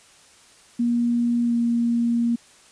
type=tone with pitch glide; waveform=sine; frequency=237.8 to 235.2 Hz; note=A#3 to A#3; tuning=+35 to +16 cents; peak=-18 dBFS; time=0.79-2.36 s; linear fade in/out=10 ms; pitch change=-19 cents; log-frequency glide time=1.44-1.54 s; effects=white hiss -52 dBFS RMS until 2.71 s + resampled to 22050 Hz